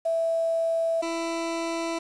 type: tone pair in turn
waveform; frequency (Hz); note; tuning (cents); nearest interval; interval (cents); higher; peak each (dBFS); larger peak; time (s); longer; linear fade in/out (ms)
sine / 20% pulse; 659.3 / 332.2; E5 / E4; 0 / +13; octave; 1187; first; -22; neither; 0.05-1.02 / 1.02-1.99; neither; 10
effects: resampled to 22050 Hz + 8-bit